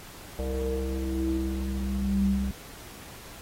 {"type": "tone with low-pass filter sweep", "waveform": "square", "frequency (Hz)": 65.8, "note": "C2", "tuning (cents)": 10, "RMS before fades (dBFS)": -28, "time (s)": [0.39, 2.51], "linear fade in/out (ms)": 0, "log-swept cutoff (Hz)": [540, 170], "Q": 8.6, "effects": ["pink hiss -46 dBFS RMS until 3.41 s", "AAC 48 kbps"]}